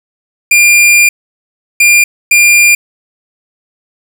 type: tone bursts at uneven times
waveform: 45% pulse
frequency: 2400 Hz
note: D7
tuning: 37 cents sharp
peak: -3 dBFS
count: 3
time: 0.51-1.09 / 1.8-2.04 / 2.31-2.75 s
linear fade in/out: 5 ms
effects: none